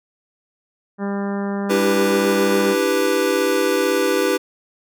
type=harmonic tone; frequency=199.7 Hz; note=G3; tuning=32 cents sharp; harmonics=1 / 2 / 3 / 4 / 5 / 6 / 7 / 8 / 9; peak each=-22 / -28 / -32 / -34 / -36 / -38 / -39 / -40 / -41 dBFS; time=0.98-2.76 s; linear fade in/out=50 ms
type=chord; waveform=square; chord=E minor seventh; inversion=third; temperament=equal; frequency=293.7 / 329.6 / 392 / 493.9 Hz; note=D4 / E4 / G4 / B4; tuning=0 / 0 / 0 / 0 cents; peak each=-25 / -25 / -21 / -21 dBFS; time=1.69-4.38 s; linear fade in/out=20 ms
effects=none